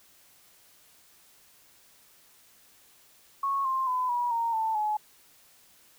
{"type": "tone with pitch steps", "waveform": "sine", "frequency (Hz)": [1101, 1054.3, 1009.6, 966.8, 925.8, 886.6, 849], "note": ["C#6", "C6", "B5", "B5", "A#5", "A5", "G#5"], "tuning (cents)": [-12, 13, 38, -37, -12, 13, 38], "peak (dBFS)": -25, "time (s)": [3.43, 4.97], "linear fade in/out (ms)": 5, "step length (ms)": 220, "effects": ["white hiss -59 dBFS RMS until 5.98 s"]}